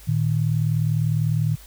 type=tone pair together; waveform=sine; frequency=113.92 / 153.9 Hz; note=A#2 / D#3; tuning=-39 / -19 cents; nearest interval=perfect fourth; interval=520 cents; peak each=-21 dBFS; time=0.07-1.56 s; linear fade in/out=20 ms; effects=added 50 Hz sine -44 dBFS peak until 1.66 s + white hiss -48 dBFS RMS until 1.66 s